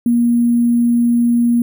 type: tone with sample-and-hold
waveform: sine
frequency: 237.5 Hz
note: A#3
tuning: 33 cents sharp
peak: -10 dBFS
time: 0.06-1.62 s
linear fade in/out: 2 ms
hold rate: 11025 Hz
effects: none